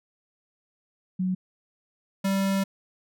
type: tone pair in turn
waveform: sine / square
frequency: 185 / 194.75 Hz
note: F#3 / G3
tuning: 0 / -11 cents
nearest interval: minor second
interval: 89 cents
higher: second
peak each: -23 dBFS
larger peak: neither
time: 1.19-1.35 / 2.24-2.64 s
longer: second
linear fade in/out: 10 ms
effects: none